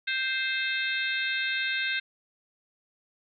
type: harmonic tone with a mistuned harmonic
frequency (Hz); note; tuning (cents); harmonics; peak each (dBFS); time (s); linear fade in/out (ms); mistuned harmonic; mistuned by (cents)
523.3; C5; 0; 3 / 4 / 5 / 6 / 7 / 8; -30 / -33 / -33 / -41 / -34 / -40; 0.07-2; 10; 6; +44
effects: none